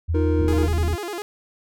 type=tone with pitch glide; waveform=sine; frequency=82.41 to 80.06 Hz; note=E2 to D#2; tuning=0 to +50 cents; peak=-19 dBFS; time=0.08-0.96 s; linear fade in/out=20 ms; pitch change=-50 cents; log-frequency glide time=0.25-0.59 s
type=chord; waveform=triangle; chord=Eb suspended second; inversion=none; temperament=equal; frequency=311.1 / 349.2 / 466.2 Hz; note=Eb4 / F4 / Bb4; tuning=0 / 0 / 0 cents; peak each=-21 / -26 / -23 dBFS; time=0.14-0.67 s; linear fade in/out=10 ms
type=low-pass noise; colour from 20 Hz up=pink; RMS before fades=-31 dBFS; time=0.36-0.96 s; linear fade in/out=20 ms; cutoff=360 Hz; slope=96 dB/octave
type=tone with vibrato; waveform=sawtooth; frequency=379.1 Hz; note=F#4; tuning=42 cents sharp; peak=-24 dBFS; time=0.48-1.22 s; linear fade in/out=0 ms; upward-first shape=square; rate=10 Hz; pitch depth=160 cents each way
effects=none